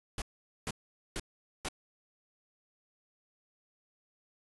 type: noise bursts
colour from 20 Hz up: pink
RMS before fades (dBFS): -36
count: 4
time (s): 0.18-1.686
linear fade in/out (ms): 2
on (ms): 39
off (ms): 450
effects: resampled to 24000 Hz